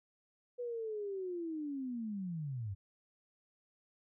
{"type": "linear sweep", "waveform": "sine", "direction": "down", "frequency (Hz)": [493.9, 91.6], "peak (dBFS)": -37, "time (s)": [0.58, 2.75], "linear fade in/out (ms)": 20, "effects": []}